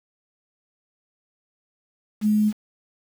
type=tone with quantisation; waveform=sine; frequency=212 Hz; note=G#3; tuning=36 cents sharp; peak=-16 dBFS; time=2.21-2.53 s; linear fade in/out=50 ms; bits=7; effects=none